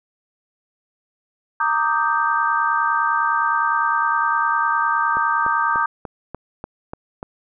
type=chord; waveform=sine; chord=Eb major seventh; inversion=second; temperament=equal with one note detuned; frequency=923.2 / 1174.7 / 1244.5 / 1568 Hz; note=Bb5 / D6 / Eb6 / G6; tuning=-17 / 0 / 0 / 0 cents; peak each=-22 dBFS; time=1.6-5.86 s; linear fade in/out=5 ms
type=click train; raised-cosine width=1 ms; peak=-16 dBFS; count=8; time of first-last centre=5.17-7.229 s; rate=3.4 Hz
effects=none